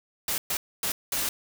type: noise bursts at uneven times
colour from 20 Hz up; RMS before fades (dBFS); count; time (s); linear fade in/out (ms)
white; -28; 4; 0.28-0.38 / 0.5-0.57 / 0.83-0.92 / 1.12-1.29; 2
effects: none